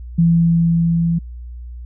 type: tone with level ramp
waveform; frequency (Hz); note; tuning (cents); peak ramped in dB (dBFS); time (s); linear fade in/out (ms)
sine; 167.8; E3; +31; -9 to -14; 0.18-1.19; 10
effects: added 60 Hz sine -29 dBFS peak until 1.85 s